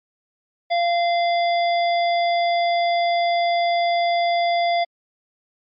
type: harmonic tone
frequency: 690 Hz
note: F5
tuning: 21 cents flat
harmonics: 1 / 3 / 5 / 7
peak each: -17 / -27 / -31 / -34 dBFS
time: 0.7-4.85 s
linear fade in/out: 20 ms
effects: MP3 48 kbps